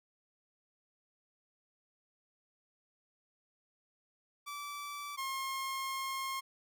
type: tone pair in turn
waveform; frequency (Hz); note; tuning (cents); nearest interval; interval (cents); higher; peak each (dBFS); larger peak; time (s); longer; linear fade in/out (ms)
sawtooth; 1159 / 1071.6; D6 / C6; -23 / +41; minor second; 136; first; -37 / -32; second; 4.46-5.17 / 5.17-6.41; second; 20
effects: none